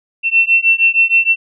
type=beating tone pair; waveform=sine; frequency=2696 / 2702.4 Hz; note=E7 / E7; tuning=+38 / +42 cents; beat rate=6.4 Hz; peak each=-12 dBFS; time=0.23-1.36 s; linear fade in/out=50 ms; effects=none